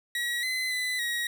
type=tone with pitch steps; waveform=30% pulse; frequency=1916 / 2035 / 2004 / 1899 Hz; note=A#6 / C7 / B6 / A#6; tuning=+47 / -49 / +25 / +32 cents; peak=-25 dBFS; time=0.15-1.27 s; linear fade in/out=2 ms; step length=280 ms; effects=none